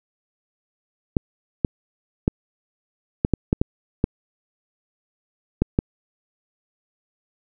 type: clicks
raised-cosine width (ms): 3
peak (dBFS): -4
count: 10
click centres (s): 1.168 / 1.648 / 2.279 / 3.249 / 3.337 / 3.529 / 3.615 / 4.041 / 5.62 / 5.789
effects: none